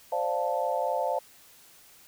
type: chord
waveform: sine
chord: D minor seventh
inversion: third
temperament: equal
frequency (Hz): 523.3 / 587.3 / 698.5 / 880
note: C5 / D5 / F5 / A5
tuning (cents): 0 / 0 / 0 / 0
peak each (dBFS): -31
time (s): 0.12-1.19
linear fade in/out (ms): 5
effects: white hiss -55 dBFS RMS until 2.07 s